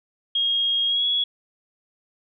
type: tone with pitch glide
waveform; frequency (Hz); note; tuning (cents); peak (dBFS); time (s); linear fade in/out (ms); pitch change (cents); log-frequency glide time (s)
sine; 3261 to 3357; G#7 to G#7; -32 to +18; -19; 0.35-1.24; 5; +50; 0.87-1.05
effects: none